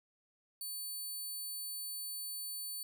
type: tone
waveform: 10% pulse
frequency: 4500 Hz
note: C#8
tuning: 25 cents sharp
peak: -33 dBFS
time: 0.61-2.83 s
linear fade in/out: 2 ms
effects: none